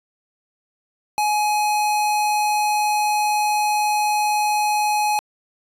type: tone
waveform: square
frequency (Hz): 841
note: G#5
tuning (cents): +22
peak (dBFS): -18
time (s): 1.18-5.19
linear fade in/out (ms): 0
effects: resampled to 32000 Hz